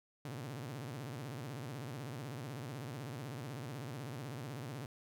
sawtooth tone with vibrato, 130.81 Hz, C3, in tune, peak -38 dBFS, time 0.25-4.86 s, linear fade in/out 2 ms, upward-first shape sine, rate 16 Hz, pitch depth 260 cents each way, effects none

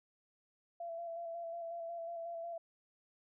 sine tone with vibrato, 675 Hz, E5, 41 cents sharp, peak -40 dBFS, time 0.8-2.58 s, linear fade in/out 5 ms, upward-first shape square, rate 5.5 Hz, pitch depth 22 cents each way, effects none

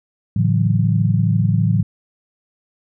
sine chord, F# minor seventh, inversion first, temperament equal with one note detuned, 110 / 141.91 / 164.81 / 185 Hz, A2 / C#3 / E3 / F#3, 0 / +41 / 0 / 0 cents, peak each -16 / -21 / -19 / -21 dBFS, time 0.36-1.83 s, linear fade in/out 5 ms, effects none

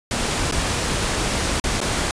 pink noise with dropouts, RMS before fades -22 dBFS, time 0.11-2.11 s, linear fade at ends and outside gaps 2 ms, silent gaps 0.513-0.522 / 1.6-1.64 / 1.805-1.813 s, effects resampled to 22050 Hz

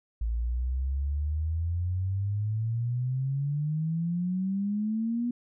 sine exponential sweep, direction up, 55 to 243.9 Hz, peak -26 dBFS, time 0.21-5.31 s, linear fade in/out 5 ms, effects none

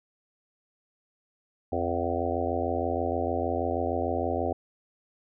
harmonic tone with a mistuned harmonic, 86.4 Hz, F2, 18 cents flat, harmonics 1 / 3 / 4 / 5 / 6 / 7 / 8 / 9, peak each -34 / -34 / -34 / -34 / -34 / -34 / -34 / -34 dBFS, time 1.72-4.53 s, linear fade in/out 5 ms, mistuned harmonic 9, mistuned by -42 cents, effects none

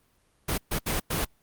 pink noise bursts at uneven times, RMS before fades -27 dBFS, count 4, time 0.48-0.58 / 0.71-0.79 / 0.86-1 / 1.1-1.25 s, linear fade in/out 10 ms, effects pink hiss -67 dBFS RMS until 1.42 s + Opus 32 kbps

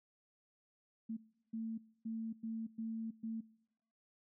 sine tone bursts at uneven times, 224.4 Hz, A3, 34 cents sharp, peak -38 dBFS, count 6, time 1.09-1.17 / 1.53-1.78 / 2.05-2.33 / 2.43-2.67 / 2.78-3.11 / 3.23-3.41 s, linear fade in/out 10 ms, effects noise-tail reverb RT60 0.9 s tail -23 dB re dry

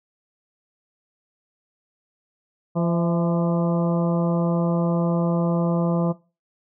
harmonic tone with a mistuned harmonic, 170.9 Hz, F3, 37 cents flat, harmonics 1 / 2 / 3 / 4 / 5 / 6 / 7, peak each -20 / -29 / -28 / -30 / -37 / -35 / -38 dBFS, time 2.75-6.13 s, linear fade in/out 20 ms, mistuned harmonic 4, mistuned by -47 cents, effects noise-tail reverb RT60 0.3 s tail -20 dB re dry

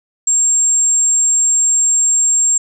sine tone, 7459 Hz, A#8, in tune, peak -10 dBFS, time 0.27-2.58 s, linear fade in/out 5 ms, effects none

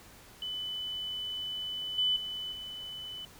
sine tone with level steps, 3000 Hz, F#7, 23 cents sharp, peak -34 / -25 / -35 / -39 dBFS, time 0.42-3.25 s, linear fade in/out 2 ms, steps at 1.98 / 2.16 / 2.52 s, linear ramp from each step 5 ms, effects pink hiss -54 dBFS RMS until 3.39 s

